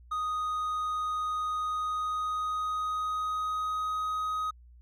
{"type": "tone with pitch glide", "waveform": "triangle", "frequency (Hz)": [1244.5, 1256.8], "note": ["D#6", "D#6"], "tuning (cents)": [0, 17], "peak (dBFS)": -27, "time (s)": [0.11, 4.51], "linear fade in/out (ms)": 10, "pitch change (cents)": 17, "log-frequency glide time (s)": [1.58, 3.99], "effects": ["added 60 Hz sine -51 dBFS peak until 4.81 s"]}